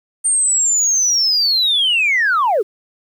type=linear sweep; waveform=sine; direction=down; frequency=8870 to 353.8 Hz; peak=-11 dBFS; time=0.24-2.63 s; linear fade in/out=20 ms; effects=tanh soft clip ceiling -9 dBFS + 8-bit